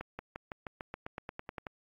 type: accelerating click train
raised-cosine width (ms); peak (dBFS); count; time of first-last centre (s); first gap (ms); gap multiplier
0.5; -24; 14; 0.01-1.668; 180; 0.94
effects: AAC 64 kbps